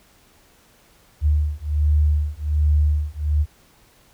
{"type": "beating tone pair", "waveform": "sine", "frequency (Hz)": [74.2, 75.5], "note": ["D2", "D2"], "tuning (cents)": [18, 48], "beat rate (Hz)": 1.3, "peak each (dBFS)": -19, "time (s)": [1.21, 3.46], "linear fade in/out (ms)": 50, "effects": ["pink hiss -55 dBFS RMS until 4.13 s"]}